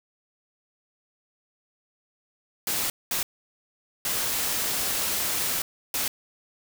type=noise bursts at uneven times; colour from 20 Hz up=white; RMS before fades=-27 dBFS; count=4; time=2.67-2.9 / 3.11-3.23 / 4.05-5.62 / 5.94-6.08 s; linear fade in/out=2 ms; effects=none